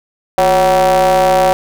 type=ring-modulated tone; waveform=square; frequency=98 Hz; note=G2; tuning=in tune; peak=-6 dBFS; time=0.38-1.53 s; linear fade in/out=0 ms; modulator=653 Hz; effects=none

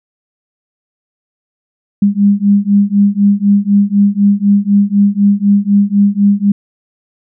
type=beating tone pair; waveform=sine; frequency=200 / 204 Hz; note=G3 / G#3; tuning=+35 / -31 cents; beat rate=4 Hz; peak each=-10 dBFS; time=2.02-6.52 s; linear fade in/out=5 ms; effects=none

